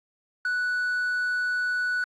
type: tone with quantisation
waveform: triangle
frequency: 1480 Hz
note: F#6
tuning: in tune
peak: -22 dBFS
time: 0.45-2.04 s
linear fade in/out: 2 ms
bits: 8
effects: low-pass 7000 Hz 12 dB/octave + AAC 48 kbps